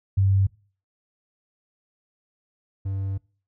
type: tone pair in turn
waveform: sine / triangle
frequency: 97.2 / 97.2 Hz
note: G2 / G2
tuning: -14 / -14 cents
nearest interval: unison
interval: 0 cents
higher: neither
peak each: -16 / -23 dBFS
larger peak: first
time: 0.17-0.47 / 2.85-3.18 s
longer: second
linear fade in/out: 10 ms
effects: noise-tail reverb RT60 0.4 s tail -23 dB re dry